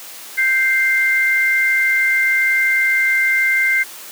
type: tone pair together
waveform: sine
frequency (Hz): 1566.8 / 2093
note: G6 / C7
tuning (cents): -1 / 0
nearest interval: perfect fourth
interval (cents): 501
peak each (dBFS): -18 / -14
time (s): 0.37-3.84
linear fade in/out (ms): 20
effects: white hiss -35 dBFS RMS until 4.11 s + high-pass 300 Hz 12 dB/octave